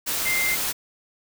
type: tone in noise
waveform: sine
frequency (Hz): 2093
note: C7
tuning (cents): 0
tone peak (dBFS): -22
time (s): 0.25-0.56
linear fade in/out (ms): 20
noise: white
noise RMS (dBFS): -26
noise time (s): 0.06-0.73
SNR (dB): +1
effects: none